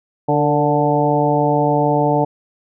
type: harmonic tone with a mistuned harmonic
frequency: 146.6 Hz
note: D3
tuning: 3 cents flat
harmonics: 1 / 2 / 3 / 4 / 5 / 6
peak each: -20 / -20 / -20 / -20 / -20 / -20 dBFS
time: 0.28-2.25 s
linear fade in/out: 10 ms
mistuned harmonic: 3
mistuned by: +42 cents
effects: none